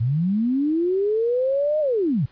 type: linear two-way sweep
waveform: sine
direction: up then down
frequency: 107.1 to 622.3 to 107.1 Hz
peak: -18 dBFS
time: 0-2.26 s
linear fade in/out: 10 ms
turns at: 1.8 s
effects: pink hiss -56 dBFS RMS until 2.31 s + resampled to 11025 Hz